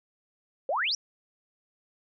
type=exponential sweep; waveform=sine; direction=up; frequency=499.4 to 5920 Hz; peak=-25 dBFS; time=0.69-0.95 s; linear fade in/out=2 ms; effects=none